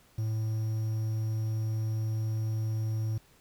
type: tone with quantisation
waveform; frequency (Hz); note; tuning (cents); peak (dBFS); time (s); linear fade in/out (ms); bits
triangle; 110; A2; 0; -26; 0.18-3.18; 5; 9
effects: pink hiss -62 dBFS RMS until 3.4 s